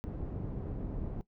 pink low-pass noise, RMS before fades -38 dBFS, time 0.04-1.21 s, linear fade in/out 0 ms, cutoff 380 Hz, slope 12 dB/octave, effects noise-tail reverb RT60 0.1 s tail -17 dB re dry

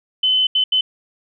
sine tone bursts at uneven times, 3037 Hz, F#7, 44 cents sharp, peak -13 dBFS, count 3, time 0.23-0.47 / 0.55-0.64 / 0.72-0.81 s, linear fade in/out 5 ms, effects none

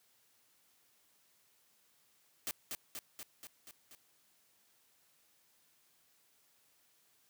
white noise with echo, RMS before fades -38 dBFS, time 2.47-2.51 s, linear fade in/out 0 ms, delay 240 ms, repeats 6, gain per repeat -3 dB, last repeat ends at 3.95 s, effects white hiss -71 dBFS RMS until 7.29 s + high-pass 80 Hz 12 dB/octave

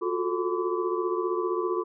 sine tone cluster, 357.1 / 372.3 / 440.5 / 1013 / 1147 Hz, F4 / F#4 / A4 / B5 / D6, +39 / +11 / +2 / +44 / -41 cents, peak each -28 / -33 / -31 / -35 / -34 dBFS, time 0.01-1.84 s, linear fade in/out 20 ms, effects none

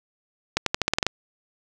accelerating click train, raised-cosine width 0.2 ms, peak -3 dBFS, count 9, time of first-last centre 0.57-1.066 s, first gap 93 ms, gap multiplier 0.88, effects none

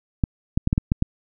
clicks, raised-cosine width 5 ms, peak -6 dBFS, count 7, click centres 0.238 / 0.575 / 0.674 / 0.729 / 0.779 / 0.919 / 1.024 s, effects none

